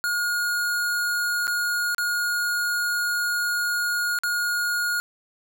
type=tone with dropouts; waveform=square; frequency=1434 Hz; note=F6; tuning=45 cents sharp; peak=-23 dBFS; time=0.04-5 s; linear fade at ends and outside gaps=0 ms; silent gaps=1.47-1.478 / 1.947-1.982 / 4.188-4.235 s; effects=none